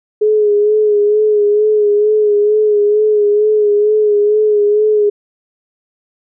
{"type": "tone with vibrato", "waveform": "sine", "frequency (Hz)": 420.3, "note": "G#4", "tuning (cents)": 21, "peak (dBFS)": -8, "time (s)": [0.21, 5.1], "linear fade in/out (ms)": 10, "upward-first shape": "sine", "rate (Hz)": 2.2, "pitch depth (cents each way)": 36, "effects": []}